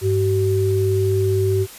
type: tone pair together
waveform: sine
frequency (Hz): 100.8 / 380.6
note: G2 / F#4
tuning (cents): +49 / +49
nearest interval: octave + major seventh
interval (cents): 2300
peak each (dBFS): -18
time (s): 0.01-1.67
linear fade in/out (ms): 50
effects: white hiss -39 dBFS RMS until 1.78 s + resampled to 32000 Hz